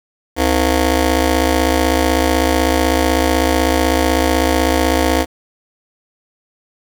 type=ring-modulated tone; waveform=15% pulse; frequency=196 Hz; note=G3; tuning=in tune; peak=-3 dBFS; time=0.36-5.26 s; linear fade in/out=50 ms; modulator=126 Hz; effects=7-bit